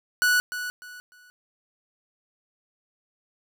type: tone with echo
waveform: 45% pulse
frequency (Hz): 1475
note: F#6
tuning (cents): -6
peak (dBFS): -18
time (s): 0.22-0.4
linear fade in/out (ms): 0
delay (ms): 300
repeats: 3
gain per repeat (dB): -11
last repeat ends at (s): 1.3
effects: none

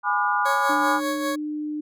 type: chord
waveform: sine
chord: G# diminished seventh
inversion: none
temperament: just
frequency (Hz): 830.6 / 996.7 / 1196.1 / 1435.3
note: G#5 / B5 / D6 / F6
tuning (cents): 0 / +16 / +31 / +47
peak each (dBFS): -25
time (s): 0.03-1.01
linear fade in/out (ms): 50
type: tone with tremolo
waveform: 20% pulse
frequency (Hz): 554.4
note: C#5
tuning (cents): 0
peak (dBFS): -19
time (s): 0.45-1.36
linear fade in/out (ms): 10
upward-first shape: sine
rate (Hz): 5.1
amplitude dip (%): 50
type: tone with pitch glide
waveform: sine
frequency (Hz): 296.3 to 301.1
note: D4 to D4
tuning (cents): +15 to +43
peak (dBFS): -26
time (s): 0.69-1.81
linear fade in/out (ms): 10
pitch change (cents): +28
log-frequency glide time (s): 0.82-0.88
effects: none

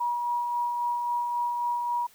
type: tone with tremolo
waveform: sine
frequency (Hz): 960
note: B5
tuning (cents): -49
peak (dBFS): -24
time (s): 0-2.07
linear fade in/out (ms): 10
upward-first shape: sine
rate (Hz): 3.7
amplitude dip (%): 30
effects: white hiss -57 dBFS RMS until 2.14 s

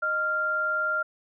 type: tone pair together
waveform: sine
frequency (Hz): 620 / 1390.1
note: D#5 / F6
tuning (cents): -6 / -8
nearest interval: octave + major second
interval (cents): 1398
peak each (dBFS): -33 / -24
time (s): 0.02-1.03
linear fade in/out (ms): 10
effects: none

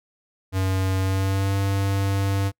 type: tone with pitch glide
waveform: square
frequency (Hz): 94.9 to 98.25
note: F#2 to G2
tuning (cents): +44 to +4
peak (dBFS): -21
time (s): 0.52-2.52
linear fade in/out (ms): 50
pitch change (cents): +60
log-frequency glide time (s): 1-1.55
effects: noise-tail reverb RT60 0.1 s tail -26 dB re dry

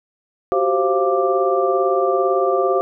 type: tone cluster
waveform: sine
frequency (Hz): 368.9 / 386.7 / 529 / 692 / 1178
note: F#4 / G4 / C5 / F5 / D6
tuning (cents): -5 / -24 / +19 / -16 / +5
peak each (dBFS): -26 / -19 / -20 / -21 / -23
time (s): 0.52-2.81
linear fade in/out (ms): 0
effects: none

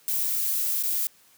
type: noise with dropouts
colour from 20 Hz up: violet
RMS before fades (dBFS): -26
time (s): 0.08-1.07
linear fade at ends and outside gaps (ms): 0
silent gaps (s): 0.826-0.836
effects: white hiss -58 dBFS RMS until 1.37 s + high-pass 80 Hz 12 dB/octave

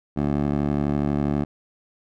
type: tone with band-pass filter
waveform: 15% pulse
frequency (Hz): 72.2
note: D2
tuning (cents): -29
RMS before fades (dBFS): -23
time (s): 0.16-1.45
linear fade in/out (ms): 20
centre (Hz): 310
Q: 0.75
effects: none

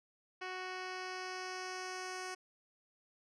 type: tone with low-pass filter sweep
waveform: 10% pulse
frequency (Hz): 370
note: F#4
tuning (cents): 0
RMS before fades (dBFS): -43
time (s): 0.41-2.35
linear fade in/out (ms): 10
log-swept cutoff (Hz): 3700 to 7400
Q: 1.7
effects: none

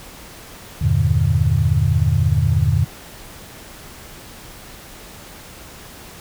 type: chord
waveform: sine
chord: E half-diminished seventh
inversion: none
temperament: just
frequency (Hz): 82.41 / 98.89 / 118.67 / 148.33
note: E2 / G2 / Bb2 / D3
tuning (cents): 0 / +16 / +31 / +18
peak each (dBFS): -19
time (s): 0.81-2.85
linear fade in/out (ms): 10
effects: pink hiss -39 dBFS RMS until 6.2 s

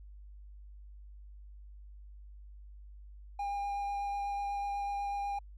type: tone with vibrato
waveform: triangle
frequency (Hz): 806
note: G5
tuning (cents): +48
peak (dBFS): -31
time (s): 3.39-5.39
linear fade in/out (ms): 5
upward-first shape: sine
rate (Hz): 8.1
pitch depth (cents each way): 9
effects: added 50 Hz sine -48 dBFS peak until 5.57 s

